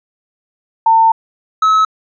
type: tone pair in turn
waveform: sine / triangle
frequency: 900 / 1290.2 Hz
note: A5 / E6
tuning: +39 / -38 cents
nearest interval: tritone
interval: 623 cents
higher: second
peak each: -6 dBFS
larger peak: neither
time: 0.86-1.12 / 1.62-1.85 s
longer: first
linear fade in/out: 5 ms
effects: resampled to 16000 Hz